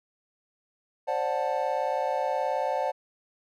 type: chord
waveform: triangle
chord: D dominant seventh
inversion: third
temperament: just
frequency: 528.6 / 587.3 / 734.2 / 881 Hz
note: C5 / D5 / F#5 / A5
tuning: +18 / 0 / -14 / +2 cents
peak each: -29 dBFS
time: 1.07-2.92 s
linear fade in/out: 20 ms
effects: none